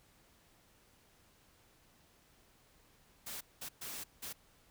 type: noise bursts at uneven times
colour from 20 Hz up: white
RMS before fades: -44 dBFS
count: 4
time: 3.26-3.41 / 3.61-3.69 / 3.81-4.04 / 4.22-4.33 s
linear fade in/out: 10 ms
effects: pink hiss -67 dBFS RMS until 4.7 s